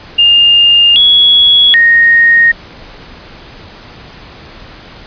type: tone with pitch steps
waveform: sine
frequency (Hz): 2816 / 3355 / 1860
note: F7 / G#7 / A#6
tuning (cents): +14 / +17 / -4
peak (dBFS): -3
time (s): 0.18-2.52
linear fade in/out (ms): 10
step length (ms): 780
effects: pink hiss -33 dBFS RMS until 5.06 s + resampled to 11025 Hz